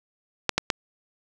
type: clicks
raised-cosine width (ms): 0.2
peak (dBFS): -3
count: 3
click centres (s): 0.493 / 0.58 / 0.702
effects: none